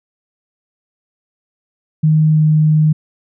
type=tone with pitch glide; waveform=sine; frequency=155.5 to 154.34 Hz; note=D#3 to D#3; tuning=-1 to -14 cents; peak=-8 dBFS; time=2.03-2.93 s; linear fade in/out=10 ms; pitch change=-13 cents; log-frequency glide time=2.3-2.42 s; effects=none